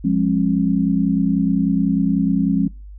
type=tone cluster; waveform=sine; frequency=175 / 205 / 271.3 Hz; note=F3 / G#3 / C#4; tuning=+4 / -22 / -37 cents; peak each=-19 dBFS; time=0.04-2.68 s; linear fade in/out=10 ms; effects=noise-tail reverb RT60 0.3 s tail -25 dB re dry + added 50 Hz sine -34 dBFS peak until 2.98 s